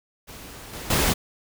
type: noise with level steps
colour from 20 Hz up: pink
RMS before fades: -41 / -36 / -21 dBFS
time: 0.27-1.14 s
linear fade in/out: 20 ms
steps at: 0.73 / 0.9 s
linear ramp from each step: 5 ms
effects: none